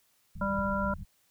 pink low-pass noise, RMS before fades -40 dBFS, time 0.35-1.05 s, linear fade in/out 10 ms, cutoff 200 Hz, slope 96 dB/octave
harmonic tone, 197.4 Hz, G3, 12 cents sharp, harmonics 1 / 3 / 5 / 7, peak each -31 / -34 / -34 / -33 dBFS, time 0.41-0.94 s, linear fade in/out 5 ms
effects white hiss -69 dBFS RMS until 1.3 s

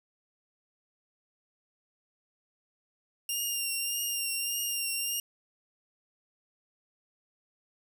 10% pulse tone with vibrato, 2794 Hz, F7, in tune, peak -22 dBFS, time 3.29-5.2 s, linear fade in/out 2 ms, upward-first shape triangle, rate 1.7 Hz, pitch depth 34 cents each way, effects none

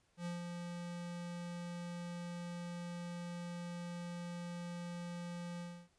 square tone with ADSR envelope, 173.8 Hz, F3, 8 cents flat, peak -39 dBFS, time 0.17-5.89 s, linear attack 87 ms, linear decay 150 ms, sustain -4 dB, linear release 290 ms, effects pink hiss -75 dBFS RMS until 5.98 s + resampled to 22050 Hz

